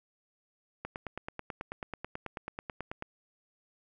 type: click train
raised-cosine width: 0.5 ms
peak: -22 dBFS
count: 21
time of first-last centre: 0.85-3.024 s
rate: 9.2 Hz
effects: none